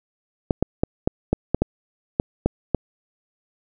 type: clicks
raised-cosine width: 2 ms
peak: -4 dBFS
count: 10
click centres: 0.508 / 0.626 / 0.835 / 1.075 / 1.33 / 1.546 / 1.62 / 2.199 / 2.46 / 2.747 s
effects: none